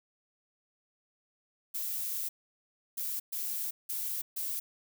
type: noise bursts at uneven times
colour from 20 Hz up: violet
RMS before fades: -35 dBFS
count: 5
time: 1.74-2.29 / 2.97-3.2 / 3.32-3.71 / 3.89-4.22 / 4.36-4.6 s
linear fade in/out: 10 ms
effects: none